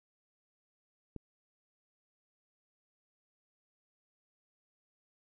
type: click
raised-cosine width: 3 ms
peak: -29 dBFS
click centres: 1.163 s
effects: none